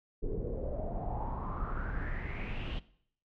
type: noise with low-pass filter sweep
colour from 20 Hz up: brown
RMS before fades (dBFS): -36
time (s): 0.22-2.8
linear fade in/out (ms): 20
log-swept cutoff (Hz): 380 to 3200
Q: 6.6
effects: noise-tail reverb RT60 0.6 s tail -18 dB re dry